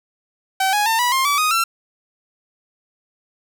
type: tone with pitch steps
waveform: sawtooth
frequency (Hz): 767 / 831.6 / 901.6 / 977.6 / 1059.9 / 1149.2 / 1246 / 1350.9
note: G5 / G#5 / A5 / B5 / C6 / D6 / D#6 / E6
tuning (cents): -38 / +2 / +42 / -18 / +22 / -38 / +2 / +42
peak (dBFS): -12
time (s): 0.6-1.64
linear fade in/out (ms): 5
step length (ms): 130
effects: none